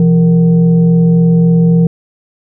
sine tone with frequency modulation, 168.8 Hz, E3, 41 cents sharp, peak -5 dBFS, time 0-1.87 s, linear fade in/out 2 ms, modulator 294 Hz, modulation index 0.48, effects none

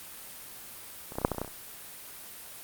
clicks, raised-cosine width 1 ms, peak -27 / -28 / -16 / -23 / -7 / -30 / -14 / -26 / -18 / -16 / -24 / -30 dBFS, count 12, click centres 1.121 / 1.155 / 1.185 / 1.216 / 1.249 / 1.283 / 1.317 / 1.347 / 1.383 / 1.416 / 1.447 / 1.478 s, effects white hiss -45 dBFS RMS until 2.63 s + Opus 32 kbps

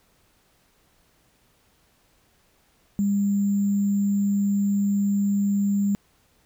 sine tone with sample-and-hold, 200.9 Hz, G3, 43 cents sharp, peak -19 dBFS, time 2.99-5.95 s, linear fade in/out 0 ms, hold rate 7350 Hz, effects pink hiss -63 dBFS RMS until 6.45 s

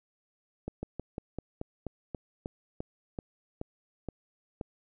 slowing click train, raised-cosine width 2 ms, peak -22 dBFS, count 14, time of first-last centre 0.68-4.612 s, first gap 150 ms, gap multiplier 1.11, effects none

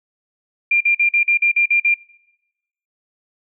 sine tone bursts, 2390 Hz, D7, 30 cents sharp, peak -12 dBFS, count 9, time 0.71-1.942 s, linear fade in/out 5 ms, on 96 ms, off 46 ms, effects noise-tail reverb RT60 1.0 s tail -24 dB re dry

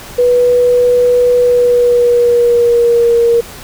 sine tone with pitch glide, 490.5 to 468.6 Hz, B4 to A#4, -12 to +9 cents, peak -6 dBFS, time 0.18-3.41 s, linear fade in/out 10 ms, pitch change -79 cents, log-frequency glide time 1.39-3.2 s, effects pink hiss -31 dBFS RMS until 3.63 s

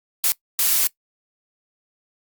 blue noise bursts at uneven times, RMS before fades -18 dBFS, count 2, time 0.24-0.32 / 0.59-0.87 s, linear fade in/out 0 ms, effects noise-tail reverb RT60 0.1 s tail -21 dB re dry + Opus 48 kbps

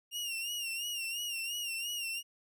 sawtooth tone with vibrato, 2800 Hz, F7, 4 cents sharp, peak -32 dBFS, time 0.11-2.23 s, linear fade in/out 50 ms, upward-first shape sine, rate 2.9 Hz, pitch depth 72 cents each way, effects none

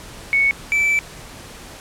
sine / triangle tone pair in turn, 2217 / 2319 Hz, C#7 / D7, 0 / -22 cents, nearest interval minor second, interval 78 cents, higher second, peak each -13 dBFS, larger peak neither, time 0.33-0.51 / 0.72-0.99 s, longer second, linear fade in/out 0 ms, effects pink hiss -38 dBFS RMS until 1.8 s + low-pass 11000 Hz 12 dB/octave

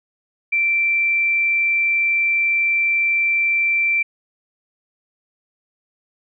sine tone, 2346 Hz, D7, 2 cents flat, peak -15 dBFS, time 0.52-4.03 s, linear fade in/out 10 ms, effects none

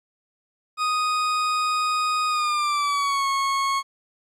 40% pulse tone with pitch glide, 1244.5 to 1096 Hz, D#6 to C#6, 0 to -20 cents, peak -20 dBFS, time 0.77-3.83 s, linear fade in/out 50 ms, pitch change -220 cents, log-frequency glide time 2.28-3.27 s, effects low-pass 8000 Hz 12 dB/octave + 10-bit

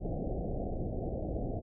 pink low-pass noise, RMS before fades -35 dBFS, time 0-1.62 s, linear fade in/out 50 ms, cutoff 740 Hz, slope 96 dB/octave, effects none

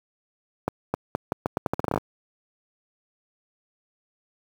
accelerating click train, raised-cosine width 1 ms, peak -9 dBFS, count 15, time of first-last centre 0.68-1.977 s, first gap 260 ms, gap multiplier 0.81, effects high-pass 80 Hz 12 dB/octave + 7-bit

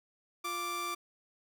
sawtooth tone pair together, 349.2 / 1174.7 Hz, F4 / D6, 0 / 0 cents, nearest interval octave + major sixth, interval 2100 cents, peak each -39 / -31 dBFS, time 0.44-0.95 s, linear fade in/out 10 ms, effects none

